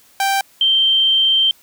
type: tone pair in turn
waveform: sawtooth / sine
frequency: 784 / 3136 Hz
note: G5 / G7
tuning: 0 / 0 cents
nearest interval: 2 octaves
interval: 2400 cents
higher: second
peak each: -11 dBFS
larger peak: neither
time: 0.2-0.41 / 0.61-1.51 s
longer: second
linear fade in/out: 2 ms
effects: white hiss -51 dBFS RMS until 1.62 s